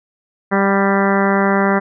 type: harmonic tone with a mistuned harmonic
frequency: 197.2 Hz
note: G3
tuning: 11 cents sharp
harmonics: 1 / 2 / 3 / 4 / 5 / 6 / 7 / 8 / 9 / 10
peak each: -16 / -19 / -21 / -22 / -23 / -24 / -24 / -25 / -26 / -26 dBFS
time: 0.51-1.8 s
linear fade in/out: 20 ms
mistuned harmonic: 4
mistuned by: -19 cents
effects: none